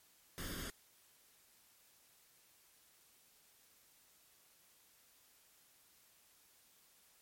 pink noise with comb filter, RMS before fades -44 dBFS, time 0.38-0.7 s, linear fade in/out 0 ms, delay 0.6 ms, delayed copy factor +0.7, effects white hiss -68 dBFS RMS until 7.21 s + MP3 64 kbps

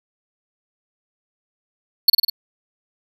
square tone with echo, 4400 Hz, C#8, 14 cents flat, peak -7 dBFS, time 2.08-2.1 s, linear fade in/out 5 ms, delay 50 ms, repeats 4, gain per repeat -3 dB, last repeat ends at 2.3 s, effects none

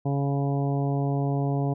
harmonic tone, 140 Hz, C#3, 18 cents sharp, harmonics 1 / 2 / 3 / 4 / 5 / 6 / 7, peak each -24 / -30 / -33 / -38 / -34 / -41 / -43 dBFS, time 0.05-1.74 s, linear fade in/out 10 ms, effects none

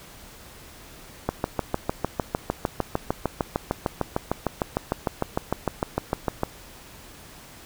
click train, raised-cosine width 1 ms, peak -8 dBFS, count 35, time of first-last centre 1.29-6.434 s, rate 6.61 Hz, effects pink hiss -46 dBFS RMS until 7.65 s

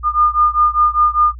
sine beating tone pair, 1211 / 1216 Hz, D#6 / D#6, -47 / -40 cents, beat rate 5 Hz, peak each -13 / -14 dBFS, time 0.03-1.35 s, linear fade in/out 50 ms, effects added 60 Hz sine -29 dBFS peak until 1.39 s

